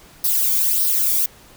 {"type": "noise with flanger", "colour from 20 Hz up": "violet", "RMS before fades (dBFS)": -18, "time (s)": [0.24, 1.26], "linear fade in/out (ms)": 5, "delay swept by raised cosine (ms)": [0.2, 0.9], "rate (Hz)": 1.7, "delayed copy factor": 0.55, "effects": ["pink hiss -47 dBFS RMS until 1.56 s"]}